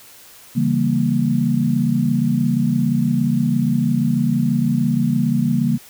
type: chord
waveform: sine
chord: C# diminished seventh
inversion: none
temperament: equal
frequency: 138.59 / 164.81 / 196 / 233.1 Hz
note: C#3 / E3 / G3 / Bb3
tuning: 0 / 0 / 0 / 0 cents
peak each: -21 / -22 / -22 / -18 dBFS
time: 0.55-5.78 s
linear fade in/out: 20 ms
effects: white hiss -44 dBFS RMS until 5.89 s